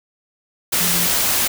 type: tone in noise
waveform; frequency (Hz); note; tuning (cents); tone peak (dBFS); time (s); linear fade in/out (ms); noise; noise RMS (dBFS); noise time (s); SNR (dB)
sine; 174.61; F3; 0; -26; 0.8-1.07; 10; white; -18; 0.72-1.48; -11
effects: none